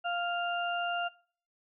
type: harmonic tone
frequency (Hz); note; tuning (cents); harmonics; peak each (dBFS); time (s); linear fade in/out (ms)
698.5; F5; 0; 1 / 2 / 4; -32 / -35 / -38; 0.04-1.09; 20
effects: noise-tail reverb RT60 0.5 s tail -21 dB re dry